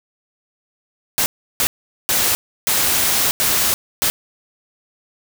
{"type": "noise bursts at uneven times", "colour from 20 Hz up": "white", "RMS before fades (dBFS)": -17, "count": 6, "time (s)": [[1.18, 1.26], [1.6, 1.67], [2.09, 2.35], [2.67, 3.31], [3.4, 3.74], [4.02, 4.1]], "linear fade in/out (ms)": 0, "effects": []}